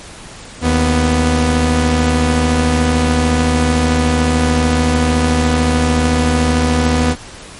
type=tone pair together; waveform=sawtooth; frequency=77.77 / 246.9 Hz; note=D#2 / B3; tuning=0 / 0 cents; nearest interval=octave + minor sixth; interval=2000 cents; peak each=-10 dBFS; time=0.61-7.16 s; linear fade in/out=50 ms; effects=pink hiss -34 dBFS RMS until 7.59 s + MP3 48 kbps